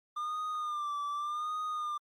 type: tone with vibrato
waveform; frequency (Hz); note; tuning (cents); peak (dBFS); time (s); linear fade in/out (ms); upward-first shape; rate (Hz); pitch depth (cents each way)
triangle; 1200; D6; +37; -31; 0.16-1.98; 10; sine; 0.86; 60
effects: Opus 32 kbps